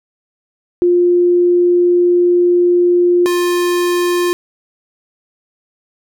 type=tone pair in turn; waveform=sine / square; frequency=352.4 / 352.4 Hz; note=F4 / F4; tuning=+16 / +16 cents; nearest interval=unison; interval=0 cents; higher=neither; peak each=-8 / -13 dBFS; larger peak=first; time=0.82-3.26 / 3.26-4.33 s; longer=first; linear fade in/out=0 ms; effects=none